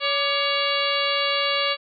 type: harmonic tone with a mistuned harmonic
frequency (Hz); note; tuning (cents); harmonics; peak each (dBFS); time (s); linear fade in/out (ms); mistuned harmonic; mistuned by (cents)
562; C#5; +24; 1 / 2 / 3 / 4 / 5 / 6 / 7 / 8; -27 / -27 / -32 / -28 / -27 / -29 / -30 / -31; 0-1.77; 50; 2; +79
effects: none